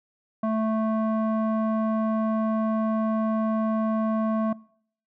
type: tone with low-pass filter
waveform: square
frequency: 220 Hz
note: A3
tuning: in tune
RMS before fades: -25 dBFS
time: 0.43-4.53 s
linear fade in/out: 5 ms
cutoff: 920 Hz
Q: 4.4
effects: noise-tail reverb RT60 0.6 s tail -23 dB re dry